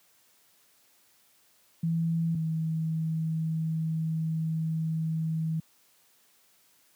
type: tone pair in turn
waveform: sine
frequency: 165.1 / 160.4 Hz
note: E3 / E3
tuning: +3 / -47 cents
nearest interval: unison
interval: 50 cents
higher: first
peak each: -24 / -26 dBFS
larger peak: first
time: 1.83-2.35 / 2.35-5.6 s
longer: second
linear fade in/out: 5 ms
effects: white hiss -64 dBFS RMS until 6.95 s + high-pass 100 Hz 12 dB/octave